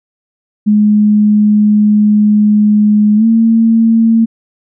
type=tone with pitch glide; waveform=sine; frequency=210 to 226.4 Hz; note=G#3 to A3; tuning=+19 to +50 cents; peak=-5 dBFS; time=0.66-4.26 s; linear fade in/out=20 ms; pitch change=+131 cents; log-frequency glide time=3.16-3.25 s; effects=none